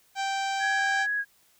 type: harmonic tone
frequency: 782 Hz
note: G5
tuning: 4 cents flat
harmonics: 1 / 2 / 3 / 4 / 5 / 6 / 7 / 8 / 9 / 10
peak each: -28 / -34 / -38 / -40 / -42 / -44 / -45 / -46 / -47 / -48 dBFS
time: 0.15-1.07 s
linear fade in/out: 50 ms
type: tone with vibrato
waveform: sine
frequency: 1655 Hz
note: G#6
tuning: 6 cents flat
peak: -25 dBFS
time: 0.59-1.25 s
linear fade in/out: 50 ms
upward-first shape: square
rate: 2.5 Hz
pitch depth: 13 cents each way
effects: white hiss -63 dBFS RMS until 1.59 s